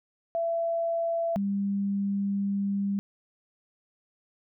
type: tone pair in turn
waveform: sine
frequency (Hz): 670 / 199.19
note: E5 / G3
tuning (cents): +28 / +28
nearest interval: octave + major sixth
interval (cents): 2100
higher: first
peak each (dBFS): -25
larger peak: neither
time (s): 0.35-1.36 / 1.36-2.99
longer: second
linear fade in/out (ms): 0
effects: none